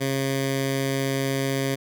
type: tone with notch filter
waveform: 10% pulse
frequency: 135.7 Hz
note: C#3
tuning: 36 cents flat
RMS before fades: -25 dBFS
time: 0-1.76 s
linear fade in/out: 20 ms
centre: 830 Hz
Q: 1.6
effects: none